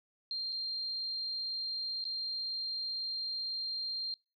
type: tone with dropouts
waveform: sine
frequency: 4186 Hz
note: C8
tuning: in tune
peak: -34 dBFS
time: 0.31-4.14 s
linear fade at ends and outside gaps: 1 ms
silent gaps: 0.523-0.526 / 2.041-2.052 s
effects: noise-tail reverb RT60 0.3 s tail -26 dB re dry